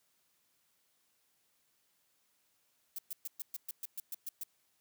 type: noise bursts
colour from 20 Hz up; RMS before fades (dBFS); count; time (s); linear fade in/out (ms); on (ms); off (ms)
violet; -40; 11; 2.96-4.435; 2; 25; 120
effects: white hiss -75 dBFS RMS until 4.8 s + high-pass 60 Hz 12 dB/octave